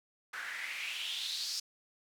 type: noise with band-pass filter sweep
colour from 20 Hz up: white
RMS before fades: -39 dBFS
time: 0.33-1.6 s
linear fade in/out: 5 ms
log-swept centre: 1500 to 5200 Hz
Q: 5.1
effects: none